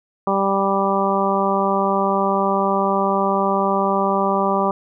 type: harmonic tone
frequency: 196 Hz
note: G3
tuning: in tune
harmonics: 1 / 2 / 3 / 4 / 5 / 6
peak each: -23 / -23 / -23 / -23 / -23 / -23 dBFS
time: 0.27-4.71 s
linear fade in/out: 2 ms
effects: none